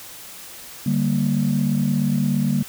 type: chord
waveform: sine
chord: G minor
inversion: second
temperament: equal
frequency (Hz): 146.83 / 196 / 233.1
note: D3 / G3 / Bb3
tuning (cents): 0 / 0 / 0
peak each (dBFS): -21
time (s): 0.86-2.63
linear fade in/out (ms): 5
effects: tanh soft clip ceiling -10 dBFS + white hiss -39 dBFS RMS until 2.68 s